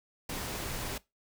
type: noise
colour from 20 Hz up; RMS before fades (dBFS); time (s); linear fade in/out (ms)
pink; -37; 0.29-0.98; 5
effects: noise-tail reverb RT60 0.2 s tail -20 dB re dry